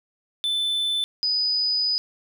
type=tone pair in turn; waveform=triangle / sine; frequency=3520 / 4978 Hz; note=A7 / D#8; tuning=0 / 0 cents; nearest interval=tritone; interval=600 cents; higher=second; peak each=-20 dBFS; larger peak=neither; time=0.44-1.04 / 1.23-1.98 s; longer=second; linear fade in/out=0 ms; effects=none